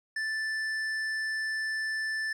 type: tone with hard clipping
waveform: sine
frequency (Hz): 1760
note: A6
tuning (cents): 0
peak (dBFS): -31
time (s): 0.16-2.33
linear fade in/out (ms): 5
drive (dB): 8
effects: none